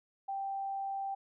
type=tone; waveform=sine; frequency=784 Hz; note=G5; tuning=in tune; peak=-34 dBFS; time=0.28-1.15 s; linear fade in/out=10 ms; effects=none